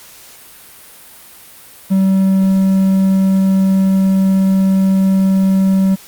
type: tone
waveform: triangle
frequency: 191.7 Hz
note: G3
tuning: 38 cents flat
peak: -7 dBFS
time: 1.9-5.96 s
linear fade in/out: 20 ms
effects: white hiss -39 dBFS RMS until 6.07 s + Opus 48 kbps